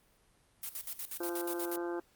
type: noise with tremolo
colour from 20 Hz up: blue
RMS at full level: -39 dBFS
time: 0.63-1.76 s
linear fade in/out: 2 ms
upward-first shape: square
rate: 8.3 Hz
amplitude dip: 80%
type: harmonic tone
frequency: 172.8 Hz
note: F3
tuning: 18 cents flat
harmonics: 2 / 3 / 4 / 5 / 6 / 7 / 8 / 9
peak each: -35 / -44 / -47 / -46 / -51 / -51 / -53 / -49 dBFS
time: 1.2-2 s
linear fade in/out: 5 ms
effects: pink hiss -68 dBFS RMS until 2.15 s + Opus 32 kbps